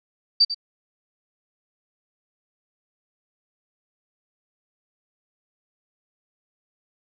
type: tone with echo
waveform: sine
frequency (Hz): 4643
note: D8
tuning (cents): -21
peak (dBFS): -12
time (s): 0.4-0.45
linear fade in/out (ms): 10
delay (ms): 96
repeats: 1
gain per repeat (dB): -12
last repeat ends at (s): 0.546
effects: none